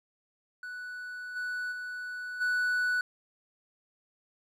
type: tone with level steps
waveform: triangle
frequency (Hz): 1482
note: F#6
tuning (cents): +2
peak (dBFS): -36 / -30 / -34 / -24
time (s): 0.63-3.01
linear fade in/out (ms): 2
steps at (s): 1.35 / 1.71 / 2.4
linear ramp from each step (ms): 20
effects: none